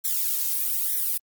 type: noise with flanger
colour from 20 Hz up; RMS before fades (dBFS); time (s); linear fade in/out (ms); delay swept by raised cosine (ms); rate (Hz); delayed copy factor
violet; -25; 0.04-1.18; 10; 0.52 to 1.92; 1.1; +0.9
effects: Opus 48 kbps